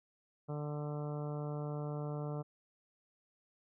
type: harmonic tone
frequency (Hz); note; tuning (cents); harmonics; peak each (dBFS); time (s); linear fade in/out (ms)
148.1; D3; +15; 1 / 2 / 3 / 4 / 5 / 6 / 7 / 8 / 9; -38 / -47 / -45 / -47 / -51 / -56 / -56 / -56 / -57; 0.48-2.43; 20
effects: none

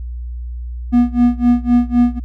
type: tone with tremolo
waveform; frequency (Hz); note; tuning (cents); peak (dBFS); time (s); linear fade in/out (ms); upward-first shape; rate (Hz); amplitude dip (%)
triangle; 242.2; B3; -34; -5; 0.92-2.2; 20; sine; 3.9; 95
effects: added 60 Hz sine -23 dBFS peak until 2.24 s

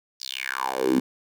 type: tone with high-pass filter sweep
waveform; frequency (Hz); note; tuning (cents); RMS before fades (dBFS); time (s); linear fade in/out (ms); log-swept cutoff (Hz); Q
10% pulse; 65.41; C2; 0; -26; 0.2-1; 10; 5200 to 230; 5.5
effects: none

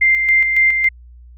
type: tone with tremolo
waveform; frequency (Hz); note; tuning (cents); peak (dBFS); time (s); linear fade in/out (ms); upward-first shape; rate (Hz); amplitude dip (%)
sine; 2093; C7; 0; -9; 0.01-0.89; 10; square; 3.6; 45
effects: added 60 Hz sine -38 dBFS peak until 1.37 s

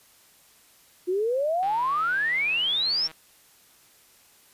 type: exponential sweep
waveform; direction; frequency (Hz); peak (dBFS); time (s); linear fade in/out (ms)
sine; up; 349.2 to 5588; -22; 1.07-3.08; 20
type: click train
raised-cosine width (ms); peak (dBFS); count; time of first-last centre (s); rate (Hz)
0.3; -28; 237; 1.63-3.114; 159
effects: white hiss -57 dBFS RMS until 4.53 s + resampled to 32000 Hz

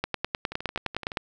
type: two click trains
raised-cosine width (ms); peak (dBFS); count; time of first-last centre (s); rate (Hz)
0.3; -10 / -20; 12 / 8; 0.04-1.172 / 0.52-1.118; 9.72 / 11.7
effects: none

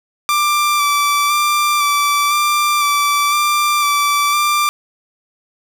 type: tone with vibrato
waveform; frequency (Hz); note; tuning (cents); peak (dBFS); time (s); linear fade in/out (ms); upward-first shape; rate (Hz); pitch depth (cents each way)
sawtooth; 1173; D6; -2; -9; 0.29-4.69; 0; square; 0.99; 16
effects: none

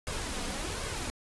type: noise with flanger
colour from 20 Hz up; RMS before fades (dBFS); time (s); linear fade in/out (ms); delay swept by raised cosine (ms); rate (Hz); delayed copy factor
pink; -35; 0.07-1.1; 0; 1.8 to 4.2; 1.3; +0.5
effects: resampled to 24000 Hz

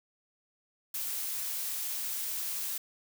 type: noise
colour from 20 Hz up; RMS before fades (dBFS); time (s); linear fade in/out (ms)
blue; -35; 0.94-2.78; 5
effects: none

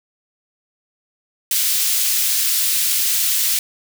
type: high-pass noise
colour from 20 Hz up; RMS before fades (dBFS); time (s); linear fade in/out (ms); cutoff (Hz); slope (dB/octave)
white; -18; 1.51-3.59; 2; 2800; 12
effects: none

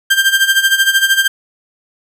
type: tone with tremolo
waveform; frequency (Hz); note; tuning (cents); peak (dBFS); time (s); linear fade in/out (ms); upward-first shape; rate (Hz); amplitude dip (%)
30% pulse; 1582; G6; +15; -4; 0.1-1.28; 10; sine; 13; 75
effects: none

